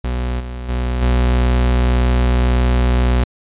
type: tone with level steps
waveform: 40% pulse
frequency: 61.8 Hz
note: B1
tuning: 2 cents sharp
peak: -17 / -24 / -16 / -11 dBFS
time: 0.04-3.24 s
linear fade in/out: 5 ms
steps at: 0.39 / 0.68 / 1.01 s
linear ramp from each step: 20 ms
effects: resampled to 8000 Hz